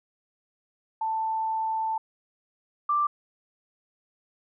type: tone pair in turn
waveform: sine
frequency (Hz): 885 / 1177.9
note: A5 / D6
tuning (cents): +10 / +5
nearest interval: perfect fourth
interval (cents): 495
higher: second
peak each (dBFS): -25 / -21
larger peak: second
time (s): 1.01-1.98 / 2.89-3.07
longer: first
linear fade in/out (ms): 5
effects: none